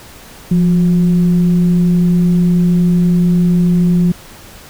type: tone with frequency modulation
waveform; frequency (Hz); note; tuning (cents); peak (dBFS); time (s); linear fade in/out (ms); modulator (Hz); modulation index
sine; 174.61; F3; 0; -8; 0.51-4.12; 5; 191; 0.27
effects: pink hiss -37 dBFS RMS until 4.69 s